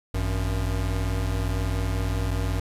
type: tone pair together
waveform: square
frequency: 52.76 / 94 Hz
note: G#1 / F#2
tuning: +28 / +28 cents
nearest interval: minor seventh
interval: 1000 cents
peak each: -27 dBFS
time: 0.14-2.6 s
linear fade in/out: 5 ms
effects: resampled to 32000 Hz + 9-bit